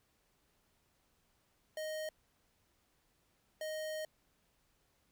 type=tone bursts at uneven times; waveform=square; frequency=622.3 Hz; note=D#5; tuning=in tune; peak=-39 dBFS; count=2; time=1.77-2.09 / 3.61-4.05 s; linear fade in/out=2 ms; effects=pink hiss -75 dBFS RMS until 5.11 s